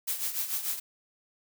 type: noise with tremolo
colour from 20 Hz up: blue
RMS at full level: -29 dBFS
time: 0.07-0.8 s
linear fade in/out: 10 ms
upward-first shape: triangle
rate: 6.8 Hz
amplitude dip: 75%
effects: none